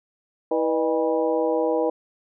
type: harmonic tone with a mistuned harmonic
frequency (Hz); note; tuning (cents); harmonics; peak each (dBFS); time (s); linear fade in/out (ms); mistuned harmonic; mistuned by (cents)
162.2; E3; -28; 2 / 3 / 4 / 5 / 6; -26 / -22 / -26 / -30 / -33; 0.51-1.9; 5; 4; -98
effects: none